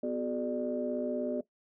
sine tone cluster, 249.8 / 368.1 / 424.5 / 596 Hz, B3 / F#4 / G#4 / D5, +20 / -9 / +38 / +25 cents, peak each -34 / -37 / -37 / -34 dBFS, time 0.03-1.41 s, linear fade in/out 5 ms, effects noise-tail reverb RT60 0.1 s tail -17 dB re dry + tanh soft clip ceiling -20 dBFS

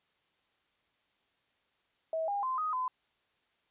sine tone with pitch steps, 645 / 808 / 1036 / 1250 / 1018 Hz, E5 / G#5 / C6 / D#6 / C6, -38 / -48 / -17 / +8 / -48 cents, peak -30 dBFS, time 2.13-2.88 s, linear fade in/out 2 ms, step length 150 ms, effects white hiss -74 dBFS RMS until 3.7 s + resampled to 8000 Hz

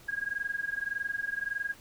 sine tone with amplitude modulation, 1635 Hz, G#6, 28 cents flat, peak -27 dBFS, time 0.08-1.74 s, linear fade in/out 10 ms, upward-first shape sine, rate 21.7 Hz, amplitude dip 90%, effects pink hiss -55 dBFS RMS until 1.8 s

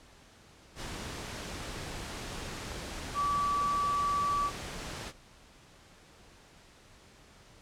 sine tone in noise, 1151 Hz, D6, 35 cents flat, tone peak -27 dBFS, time 3.14-4.51 s, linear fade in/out 50 ms, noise pink, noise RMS -40 dBFS, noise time 0.75-5.13 s, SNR +10 dB, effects pink hiss -57 dBFS RMS until 7.61 s + low-pass 8000 Hz 12 dB/octave

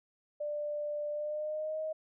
sine tone with pitch glide, 592 to 627.2 Hz, D5 to D#5, +14 to +14 cents, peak -33 dBFS, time 0.4-1.93 s, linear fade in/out 10 ms, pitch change +100 cents, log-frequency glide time 1.11-1.8 s, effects none

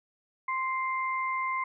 sine tone pair together, 1046.5 / 2093 Hz, C6 / C7, 0 / 0 cents, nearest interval octave, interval 1200 cents, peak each -29 / -33 dBFS, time 0.48-1.64 s, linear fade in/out 5 ms, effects none

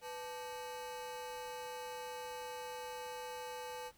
40% pulse ring-modulated tone, 686 Hz, F5, 31 cents flat, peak -39 dBFS, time 0.01-3.92 s, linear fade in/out 50 ms, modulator 189 Hz, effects pink hiss -67 dBFS RMS until 3.97 s

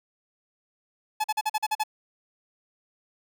45% pulse tone bursts, 858 Hz, A5, 44 cents flat, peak -23 dBFS, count 8, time 1.2-1.837 s, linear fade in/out 10 ms, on 42 ms, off 43 ms, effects none

